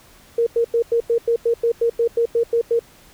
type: tone bursts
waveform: sine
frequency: 466.2 Hz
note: A#4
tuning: in tune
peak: -14 dBFS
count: 14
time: 0.38-2.793 s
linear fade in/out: 5 ms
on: 86 ms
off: 93 ms
effects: pink hiss -49 dBFS RMS until 3.13 s